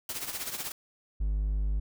white noise with tremolo, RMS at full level -33 dBFS, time 0.09-0.72 s, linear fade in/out 2 ms, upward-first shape triangle, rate 16 Hz, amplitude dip 75%
triangle tone, 51 Hz, G#1, 31 cents flat, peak -24 dBFS, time 1.2-1.8 s, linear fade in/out 10 ms
effects none

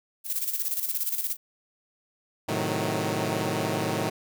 violet noise with tremolo, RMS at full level -27 dBFS, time 0.24-1.37 s, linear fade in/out 50 ms, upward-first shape square, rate 17 Hz, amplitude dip 60%
10% pulse chord, A diminished seventh, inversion none, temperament equal with one note detuned, 109.43 / 130.81 / 155.56 / 185 Hz, A2 / C3 / Eb3 / Gb3, -9 / 0 / 0 / 0 cents, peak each -22 / -26 / -22 / -24 dBFS, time 2.48-4.1 s, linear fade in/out 10 ms
effects none

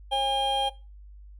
triangle tone cluster, 541 / 812 / 3204 Hz, C#5 / G#5 / G7, -42 / -39 / +37 cents, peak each -29 / -23 / -26 dBFS, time 0.11-0.7 s, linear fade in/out 20 ms, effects noise-tail reverb RT60 0.3 s tail -20 dB re dry + added 50 Hz sine -44 dBFS peak until 1.39 s

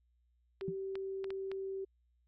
sine tone, 386.3 Hz, G4, 25 cents flat, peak -37 dBFS, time 0.61-1.85 s, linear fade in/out 10 ms
clicks, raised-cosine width 0.3 ms, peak -30 dBFS, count 5, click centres 0.611 / 0.955 / 1.243 / 1.305 / 1.516 s
sine tone with exponential decay, 171.2 Hz, F3, 34 cents flat, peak -32 dBFS, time 0.68-0.76 s, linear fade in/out 2 ms, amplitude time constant 16 ms
effects added 60 Hz sine -70 dBFS peak until 2.27 s + AAC 64 kbps

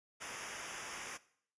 pink noise with comb filter, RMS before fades -45 dBFS, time 0.2-1.18 s, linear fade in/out 20 ms, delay 0.24 ms, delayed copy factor -0.95, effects noise-tail reverb RT60 0.6 s tail -18 dB re dry + resampled to 22050 Hz

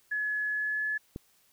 sine tone with pitch glide, 1700 to 1713.8 Hz, G#6 to A6, +40 to -46 cents, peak -28 dBFS, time 0.11-0.98 s, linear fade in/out 10 ms, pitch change +14 cents, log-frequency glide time 0.48-0.85 s
click, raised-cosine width 3 ms, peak -24 dBFS, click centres 1.161 s
effects white hiss -66 dBFS RMS until 1.52 s

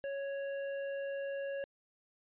sine tone with tanh clipping, 554.4 Hz, C#5, in tune, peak -38 dBFS, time 0.04-1.64 s, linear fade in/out 0 ms, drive 13 dB, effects resampled to 8000 Hz

